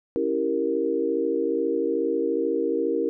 sine chord, C# diminished seventh, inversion none, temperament equal, 277.2 / 329.6 / 392 / 466.2 Hz, C#4 / E4 / G4 / Bb4, 0 / 0 / 0 / 0 cents, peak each -30 / -27 / -28 / -25 dBFS, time 0.16-3.09 s, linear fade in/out 0 ms, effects none

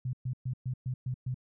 sine tone bursts, 127 Hz, B2, 49 cents sharp, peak -30 dBFS, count 7, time 0.05-1.344 s, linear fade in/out 5 ms, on 82 ms, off 120 ms, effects none

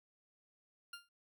20% pulse tone with exponential decay, 1400 Hz, F6, 4 cents sharp, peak -38 dBFS, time 0.93-1.09 s, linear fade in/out 5 ms, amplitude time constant 34 ms, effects none

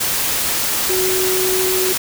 sine tone in noise, 372.4 Hz, F#4, 11 cents sharp, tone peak -18 dBFS, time 0.89-1.93 s, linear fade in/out 10 ms, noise white, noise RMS -19 dBFS, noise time 0-1.98 s, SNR -2 dB, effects none

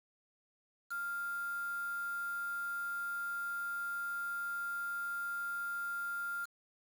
sine tone with quantisation, 1396.9 Hz, F6, in tune, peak -36 dBFS, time 0.9-6.46 s, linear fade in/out 20 ms, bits 8, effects none

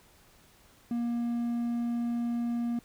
triangle tone, 236.7 Hz, A#3, 27 cents sharp, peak -26 dBFS, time 0.91-2.79 s, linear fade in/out 2 ms, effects pink hiss -60 dBFS RMS until 2.84 s

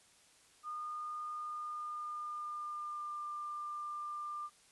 sine tone with pitch glide, 1220 to 1194.2 Hz, D#6 to D6, -34 to +29 cents, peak -39 dBFS, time 0.63-4.5 s, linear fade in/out 50 ms, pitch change -37 cents, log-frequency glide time 1.32-3.26 s, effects white hiss -65 dBFS RMS until 4.71 s + resampled to 24000 Hz

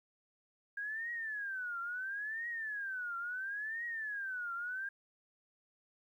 sine tone with vibrato, 1615 Hz, G#6, 49 cents flat, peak -37 dBFS, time 0.77-4.89 s, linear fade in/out 5 ms, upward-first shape triangle, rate 0.73 Hz, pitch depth 290 cents each way, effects 12-bit

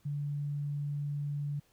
sine tone, 144.7 Hz, D3, 25 cents flat, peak -32 dBFS, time 0.05-1.6 s, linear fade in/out 10 ms, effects pink hiss -69 dBFS RMS until 1.72 s

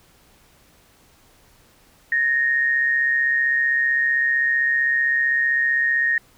sine tone pair together, 1719 / 1854.6 Hz, A6 / A#6, -41 / -9 cents, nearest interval minor second, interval 132 cents, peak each -27 / -17 dBFS, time 2.12-6.18 s, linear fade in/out 2 ms, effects pink hiss -55 dBFS RMS until 6.37 s

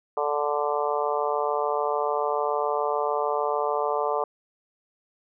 harmonic tone, 146.83 Hz, D3, in tune, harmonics 3 / 4 / 5 / 6 / 7 / 8, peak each -28 / -29 / -30 / -31 / -31 / -32 dBFS, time 0.17-4.24 s, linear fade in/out 2 ms, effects none

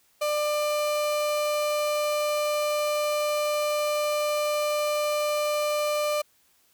35% pulse tone, 596 Hz, D5, 25 cents sharp, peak -22 dBFS, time 0.21-6.22 s, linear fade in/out 10 ms, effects white hiss -64 dBFS RMS until 6.73 s

